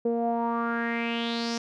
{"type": "tone with low-pass filter sweep", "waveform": "sawtooth", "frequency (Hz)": 233.1, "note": "A#3", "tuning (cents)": 0, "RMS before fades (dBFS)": -28, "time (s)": [0.05, 1.58], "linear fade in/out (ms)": 5, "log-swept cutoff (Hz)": [490, 5800], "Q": 5.1, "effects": []}